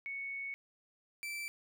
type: tone pair in turn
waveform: sine / 40% pulse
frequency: 2217 / 2332 Hz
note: C#7 / D7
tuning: 0 / -13 cents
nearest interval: minor second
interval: 87 cents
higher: second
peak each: -38 / -38 dBFS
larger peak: neither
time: 0.06-0.54 / 1.23-1.48 s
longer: first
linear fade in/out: 0 ms
effects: none